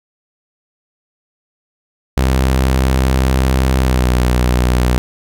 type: tone with pitch glide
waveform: sawtooth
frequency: 65.2 to 61.72 Hz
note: C2 to B1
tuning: -5 to 0 cents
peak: -7 dBFS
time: 2.17-4.98 s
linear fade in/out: 0 ms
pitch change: -95 cents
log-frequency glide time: 3.77-4.12 s
effects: none